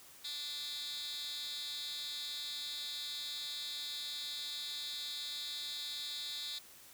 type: tone with high-pass filter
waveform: 10% pulse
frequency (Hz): 293.7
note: D4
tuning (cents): 0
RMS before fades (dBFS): -42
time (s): 0.24-6.59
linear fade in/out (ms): 10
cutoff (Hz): 3600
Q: 6.9
effects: white hiss -57 dBFS RMS until 6.93 s